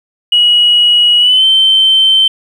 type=tone with pitch glide; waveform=sine; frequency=2910 to 3101 Hz; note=F#7 to G7; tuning=-29 to -19 cents; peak=-4 dBFS; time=0.32-2.28 s; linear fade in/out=5 ms; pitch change=+110 cents; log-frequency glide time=1.19-1.45 s; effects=tanh soft clip ceiling 0 dBFS + 7-bit